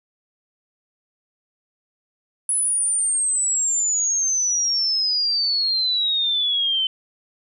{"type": "exponential sweep", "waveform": "sine", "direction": "down", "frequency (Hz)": [10290, 3056], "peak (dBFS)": -18, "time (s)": [2.49, 6.87], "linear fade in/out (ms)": 2, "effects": []}